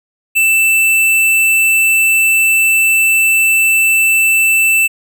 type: tone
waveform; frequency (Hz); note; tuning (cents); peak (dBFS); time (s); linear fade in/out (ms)
square; 2656; E7; +12; -9; 0.35-4.88; 20
effects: none